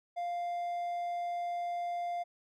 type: tone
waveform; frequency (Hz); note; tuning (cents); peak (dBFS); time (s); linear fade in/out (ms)
triangle; 698.5; F5; 0; -31; 0.16-2.24; 20
effects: none